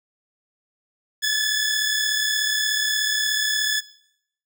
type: tone pair together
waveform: 15% pulse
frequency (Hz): 1700.3 / 1737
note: G#6 / A6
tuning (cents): +40 / -23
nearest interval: unison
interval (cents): 37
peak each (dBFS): -16 / -17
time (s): 1.22-3.81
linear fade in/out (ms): 20
effects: noise-tail reverb RT60 0.7 s tail -19 dB re dry